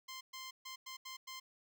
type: tone bursts at uneven times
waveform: 10% pulse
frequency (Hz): 1046.5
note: C6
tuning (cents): 0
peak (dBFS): -37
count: 6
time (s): 0.08-0.21 / 0.33-0.51 / 0.65-0.76 / 0.86-0.97 / 1.05-1.17 / 1.27-1.4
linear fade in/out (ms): 10
effects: none